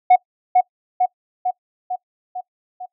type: tone with echo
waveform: sine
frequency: 733 Hz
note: F#5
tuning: 16 cents flat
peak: -4 dBFS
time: 0.1-0.16 s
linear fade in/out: 10 ms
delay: 450 ms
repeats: 6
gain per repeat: -4 dB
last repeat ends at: 2.86 s
effects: noise-tail reverb RT60 0.1 s tail -23 dB re dry + tanh soft clip ceiling -6 dBFS